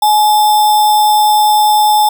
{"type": "tone with sample-and-hold", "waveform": "sine", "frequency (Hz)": 845, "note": "G#5", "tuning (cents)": 30, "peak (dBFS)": -6, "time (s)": [0.02, 2.09], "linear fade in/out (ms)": 5, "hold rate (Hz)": 4410, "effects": []}